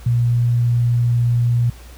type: tone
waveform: sine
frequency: 119.7 Hz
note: A#2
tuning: 46 cents sharp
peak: -13 dBFS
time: 0.06-1.7 s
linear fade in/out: 5 ms
effects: added 60 Hz sine -37 dBFS peak until 1.97 s + pink hiss -45 dBFS RMS until 1.97 s